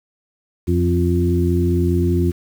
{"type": "harmonic tone with a mistuned harmonic", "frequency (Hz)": 87.31, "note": "F2", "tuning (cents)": 0, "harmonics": [1, 2, 3, 4], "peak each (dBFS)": [-17, -21, -23, -20], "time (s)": [0.67, 2.32], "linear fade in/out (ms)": 20, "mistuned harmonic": 3, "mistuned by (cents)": 16, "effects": ["7-bit"]}